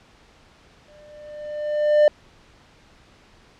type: tone with exponential growth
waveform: triangle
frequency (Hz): 598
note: D5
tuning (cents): +31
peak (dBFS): -8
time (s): 0.88-2.08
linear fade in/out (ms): 2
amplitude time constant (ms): 260
effects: pink hiss -53 dBFS RMS until 3.59 s + low-pass 5000 Hz 12 dB/octave